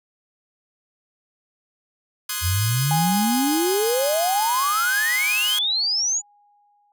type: chord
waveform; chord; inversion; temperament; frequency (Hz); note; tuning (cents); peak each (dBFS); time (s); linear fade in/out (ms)
5% pulse; Ab dominant seventh; first; equal; 1046.5 / 1244.5 / 1480 / 1661.2; C6 / Eb6 / Gb6 / Ab6; 0 / 0 / 0 / 0; -19; 2.29-5.59; 5
type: exponential sweep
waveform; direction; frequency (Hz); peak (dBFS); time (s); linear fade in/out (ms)
sine; up; 82.8 to 7040; -19; 2.41-6.22; 50
type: tone with exponential decay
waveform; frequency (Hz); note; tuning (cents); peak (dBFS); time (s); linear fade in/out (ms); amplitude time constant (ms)
sine; 822; G#5; -18; -20; 2.91-6.92; 1; 870
effects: none